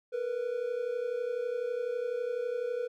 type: tone pair together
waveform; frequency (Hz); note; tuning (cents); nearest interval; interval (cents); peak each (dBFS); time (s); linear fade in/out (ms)
triangle; 460 / 492; A#4 / B4; -23 / -7; minor second; 116; -34 / -30; 0.12-2.88; 20
effects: none